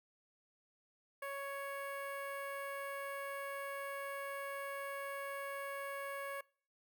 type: tone with notch filter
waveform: 15% pulse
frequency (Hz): 556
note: C#5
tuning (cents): +5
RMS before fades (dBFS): -43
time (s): 1.22-6.41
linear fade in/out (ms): 5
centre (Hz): 5700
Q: 0.66
effects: noise-tail reverb RT60 0.5 s tail -25 dB re dry